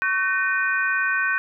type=tone cluster; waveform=sine; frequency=1114 / 1524 / 1842 / 2461 Hz; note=C#6 / G6 / A#6 / D#7; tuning=+8 / -49 / -21 / -20 cents; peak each=-29 / -21 / -27 / -29 dBFS; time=0.02-1.38 s; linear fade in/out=0 ms; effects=none